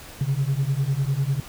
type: beating tone pair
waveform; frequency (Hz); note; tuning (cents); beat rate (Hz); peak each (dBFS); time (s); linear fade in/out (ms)
sine; 132.4 / 142.4; C3 / C#3; +21 / +47; 10; -22; 0.21-1.4; 2
effects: tanh soft clip ceiling -16 dBFS + pink hiss -42 dBFS RMS until 1.48 s